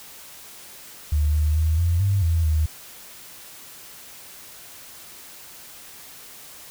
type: tone with pitch steps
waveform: sine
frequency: 74.9 / 76.3 / 79.1 / 85.4 / 98.9 / 82.8 / 77.7 Hz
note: D2 / D#2 / D#2 / F2 / G2 / E2 / D#2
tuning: +35 / -33 / +29 / -38 / +16 / +8 / -2 cents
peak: -17 dBFS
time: 1.12-2.66 s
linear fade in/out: 5 ms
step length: 220 ms
effects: white hiss -43 dBFS RMS until 6.7 s